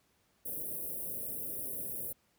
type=band-stop noise; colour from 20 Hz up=white; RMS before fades=-39 dBFS; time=0.45-2.13 s; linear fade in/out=10 ms; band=610 to 10000 Hz; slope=48 dB/octave; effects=pink hiss -72 dBFS RMS until 2.38 s + high-pass 60 Hz 12 dB/octave